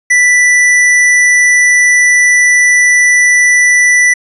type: tone with hard clipping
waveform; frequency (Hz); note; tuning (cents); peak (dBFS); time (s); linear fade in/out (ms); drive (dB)
sine; 1975.5; B6; 0; -6; 0.1-4.14; 10; 17
effects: resampled to 24000 Hz